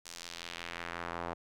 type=tone with band-pass filter sweep; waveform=sawtooth; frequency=85.5 Hz; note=F2; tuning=36 cents flat; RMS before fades=-42 dBFS; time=0.05-1.34 s; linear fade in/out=10 ms; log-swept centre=6800 to 830 Hz; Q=1.2; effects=none